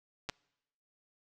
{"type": "clicks", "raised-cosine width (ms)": 0.2, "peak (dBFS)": -19, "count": 2, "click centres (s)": [0.29, 0.297], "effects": ["noise-tail reverb RT60 0.9 s tail -26 dB re dry"]}